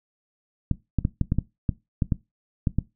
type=clicks; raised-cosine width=5 ms; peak=-9 dBFS; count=11; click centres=0.713 / 0.987 / 1.051 / 1.213 / 1.321 / 1.386 / 1.692 / 2.022 / 2.122 / 2.672 / 2.786 s; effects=noise-tail reverb RT60 0.2 s tail -18 dB re dry